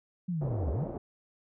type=linear two-way sweep; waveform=sine; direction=down then up; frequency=185.7 to 65 to 173.2 Hz; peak=-29 dBFS; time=0.28-0.85 s; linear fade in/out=10 ms; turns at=0.71 s
type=low-pass noise; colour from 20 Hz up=white; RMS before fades=-38 dBFS; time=0.41-0.98 s; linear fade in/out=5 ms; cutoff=630 Hz; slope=24 dB/octave
effects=none